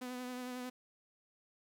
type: tone with vibrato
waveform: sawtooth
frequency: 250.2 Hz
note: B3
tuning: 23 cents sharp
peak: -37 dBFS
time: 0.01-0.7 s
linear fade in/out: 10 ms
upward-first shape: triangle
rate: 11 Hz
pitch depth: 27 cents each way
effects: 12-bit

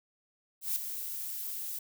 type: noise with ADSR envelope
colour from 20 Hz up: violet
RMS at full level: -29 dBFS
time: 0.61-1.79 s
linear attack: 150 ms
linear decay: 5 ms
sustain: -9 dB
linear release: 5 ms
effects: none

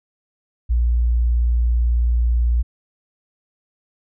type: tone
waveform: sine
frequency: 59.1 Hz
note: A#1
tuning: 24 cents sharp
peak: -14 dBFS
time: 0.69-2.63 s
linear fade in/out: 20 ms
effects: none

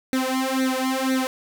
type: tone with flanger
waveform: sawtooth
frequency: 261.6 Hz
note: C4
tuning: in tune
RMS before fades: -23 dBFS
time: 0.13-1.27 s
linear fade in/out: 0 ms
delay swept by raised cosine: 0.49 to 2.89 ms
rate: 2 Hz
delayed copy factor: +1
effects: none

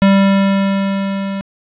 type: tone with level ramp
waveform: square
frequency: 196 Hz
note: G3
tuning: in tune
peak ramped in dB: -7 to -20 dBFS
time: 0.02-1.41 s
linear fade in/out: 0 ms
effects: resampled to 8000 Hz + 8-bit

